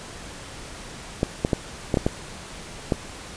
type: clicks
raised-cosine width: 2 ms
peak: -6 dBFS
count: 7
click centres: 1.231 / 1.449 / 1.532 / 1.942 / 1.972 / 2.065 / 2.922 s
effects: pink hiss -39 dBFS RMS until 3.36 s + resampled to 22050 Hz